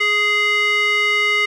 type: tone with band-pass filter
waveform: square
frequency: 416.3 Hz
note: G#4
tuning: 4 cents sharp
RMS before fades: -17 dBFS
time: 0-1.46 s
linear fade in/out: 10 ms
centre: 2300 Hz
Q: 4.7
effects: none